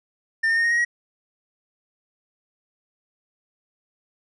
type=tone with pitch steps; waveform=triangle; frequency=1803 / 1822.9 / 1843 / 1863.4 / 1883.9 / 1904.7 Hz; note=A6 / A#6 / A#6 / A#6 / A#6 / A#6; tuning=+42 / -39 / -20 / -1 / +18 / +37 cents; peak=-16 dBFS; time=0.43-0.85 s; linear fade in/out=10 ms; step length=70 ms; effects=resampled to 22050 Hz